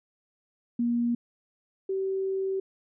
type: tone pair in turn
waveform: sine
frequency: 237.6 / 384.4 Hz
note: A#3 / G4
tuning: +33 / -34 cents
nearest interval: minor sixth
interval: 833 cents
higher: second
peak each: -23 / -26 dBFS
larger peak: first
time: 0.79-1.15 / 1.89-2.6 s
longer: second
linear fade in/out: 5 ms
effects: none